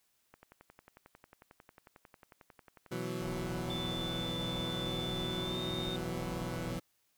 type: click train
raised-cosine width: 0.5 ms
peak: -38 dBFS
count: 43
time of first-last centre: 0.34-4.124 s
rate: 11.1 Hz
type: chord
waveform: 20% pulse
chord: B suspended fourth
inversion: none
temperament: equal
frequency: 123.47 / 164.81 / 185 Hz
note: B2 / E3 / F#3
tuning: 0 / 0 / 0 cents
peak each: -36 dBFS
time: 2.91-6.8 s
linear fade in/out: 10 ms
type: low-pass noise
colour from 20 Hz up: pink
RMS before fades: -45 dBFS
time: 3.21-6.78 s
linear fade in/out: 5 ms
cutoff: 1100 Hz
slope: 96 dB/octave
type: tone with pitch glide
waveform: sine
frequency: 3520 to 3653 Hz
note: A7 to A#7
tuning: 0 to -36 cents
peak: -39 dBFS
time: 3.7-5.96 s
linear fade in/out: 2 ms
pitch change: +64 cents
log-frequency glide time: 5.41-5.61 s
effects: white hiss -75 dBFS RMS until 7.17 s